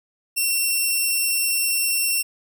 5% pulse tone, 2715 Hz, F7, 50 cents flat, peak -10 dBFS, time 0.36-2.23 s, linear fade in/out 20 ms, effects none

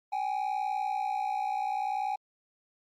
triangle tone pair together, 769.5 / 830 Hz, G5 / G#5, -32 / -1 cents, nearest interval minor second, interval 131 cents, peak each -29 / -28 dBFS, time 0.12-2.16 s, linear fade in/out 10 ms, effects tanh soft clip ceiling -24 dBFS + Opus 48 kbps

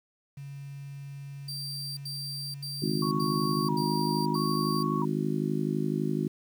sine tone with pitch glide, 139.9 to 141.77 Hz, C#3 to C#3, +16 to +39 cents, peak -38 dBFS, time 0.37-3.84 s, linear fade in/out 5 ms, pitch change +23 cents, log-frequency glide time 2.16-3.6 s
40% pulse tone bursts, 4699 Hz, D8, in tune, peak -34 dBFS, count 6, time 1.48-4.83 s, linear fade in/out 5 ms, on 490 ms, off 82 ms
harmonic tone, 51.91 Hz, G#1, in tune, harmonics 3 / 4 / 5 / 6 / 7, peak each -31 / -32 / -33 / -34 / -34 dBFS, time 2.82-6.28 s, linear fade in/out 5 ms
sine tone with vibrato, 1030 Hz, C6, 28 cents flat, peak -31 dBFS, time 3.02-5.05 s, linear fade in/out 5 ms, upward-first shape square, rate 0.75 Hz, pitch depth 130 cents each way
effects 9-bit

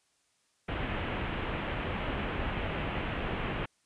pink low-pass noise, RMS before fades -34 dBFS, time 0.68-3.66 s, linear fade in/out 10 ms, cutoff 3100 Hz, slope 48 dB/octave, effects white hiss -72 dBFS RMS until 3.85 s + resampled to 22050 Hz

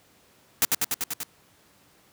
white noise with echo, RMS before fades -20 dBFS, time 0.62-0.65 s, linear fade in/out 0 ms, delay 97 ms, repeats 6, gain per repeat -2 dB, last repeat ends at 1.232 s, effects pink hiss -59 dBFS RMS until 2.12 s + high-pass 100 Hz 12 dB/octave

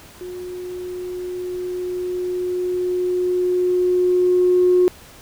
sine tone with level ramp, 361.5 Hz, F#4, 40 cents flat, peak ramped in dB -29 to -10 dBFS, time 0.21-4.88 s, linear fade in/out 0 ms, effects tanh soft clip ceiling -6 dBFS + pink hiss -44 dBFS RMS until 5.21 s

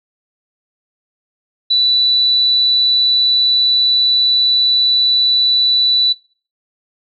sine tone, 3965 Hz, B7, 6 cents sharp, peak -10 dBFS, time 1.7-6.13 s, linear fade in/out 10 ms, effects noise-tail reverb RT60 0.4 s tail -19 dB re dry

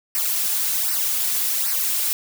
blue noise with flanger, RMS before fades -22 dBFS, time 0.15-2.13 s, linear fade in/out 0 ms, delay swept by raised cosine 0.28 to 3.88 ms, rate 1.3 Hz, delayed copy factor -0.7, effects none

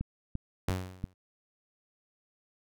click train, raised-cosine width 5 ms, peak -21 dBFS, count 4, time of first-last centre 0.01-1.041 s, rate 2.91 Hz
sawtooth tone with exponential decay, 92.5 Hz, F#2, in tune, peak -22 dBFS, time 0.68-1.14 s, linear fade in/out 5 ms, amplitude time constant 100 ms
effects none

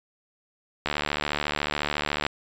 click train, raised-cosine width 0.3 ms, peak -9 dBFS, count 105, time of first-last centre 0.86-2.265 s, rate 74 Hz, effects resampled to 16000 Hz

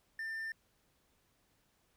triangle tone, 1792 Hz, A6, 31 cents sharp, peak -36 dBFS, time 0.19-0.52 s, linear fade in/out 2 ms, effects pink hiss -74 dBFS RMS until 1.96 s

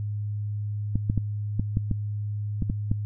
clicks, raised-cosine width 5 ms, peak -12 dBFS, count 9, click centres 0.956 / 1.099 / 1.177 / 1.596 / 1.771 / 1.913 / 2.623 / 2.699 / 2.915 s, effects added 104 Hz sine -27 dBFS peak until 3.05 s

